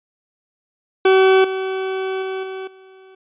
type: tone with level steps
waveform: 40% pulse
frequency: 380.3 Hz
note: F#4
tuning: 48 cents sharp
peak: -9 / -20 / -22 / -26 / -42 dBFS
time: 1.05-3.15 s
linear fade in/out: 5 ms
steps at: 1.44 / 2.22 / 2.43 / 2.67 s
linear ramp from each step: 5 ms
effects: resampled to 8000 Hz